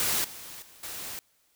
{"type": "noise with level steps", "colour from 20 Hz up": "white", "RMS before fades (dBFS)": [-27, -43, -53, -38], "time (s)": [0, 1.19], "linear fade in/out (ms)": 0, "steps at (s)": [0.24, 0.62, 0.83], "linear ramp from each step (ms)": 5, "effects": ["white hiss -68 dBFS RMS until 1.55 s"]}